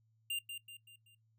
square tone with echo, 2794 Hz, F7, in tune, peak -35 dBFS, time 0.3-0.39 s, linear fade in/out 5 ms, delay 190 ms, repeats 4, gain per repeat -7 dB, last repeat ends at 1.15 s, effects noise-tail reverb RT60 0.1 s tail -17 dB re dry + added 111 Hz sine -70 dBFS peak until 1.38 s

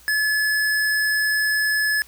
square tone, 1715 Hz, A6, 45 cents flat, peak -19 dBFS, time 0.08-2.02 s, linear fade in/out 0 ms, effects added 60 Hz sine -53 dBFS peak until 2.07 s + white hiss -50 dBFS RMS until 2.07 s

